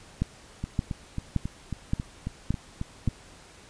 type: two click trains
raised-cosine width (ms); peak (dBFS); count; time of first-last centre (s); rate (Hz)
5; -12 / -18; 6 / 10; 0.22-3.077 / 0.64-3.086; 1.75 / 3.68
effects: pink hiss -51 dBFS RMS until 3.69 s + resampled to 22050 Hz